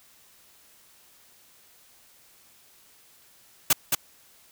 white noise with echo, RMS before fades -18 dBFS, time 3.7-3.73 s, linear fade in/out 5 ms, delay 220 ms, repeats 1, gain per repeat -4 dB, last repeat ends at 3.95 s, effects white hiss -57 dBFS RMS until 4.51 s

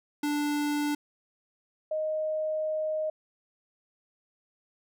square / sine tone pair in turn, 293.6 / 622.1 Hz, D4 / D#5, 0 / 0 cents, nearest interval octave + minor second, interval 1300 cents, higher second, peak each -27 dBFS, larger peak neither, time 0.23-0.95 / 1.91-3.1 s, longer second, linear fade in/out 5 ms, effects none

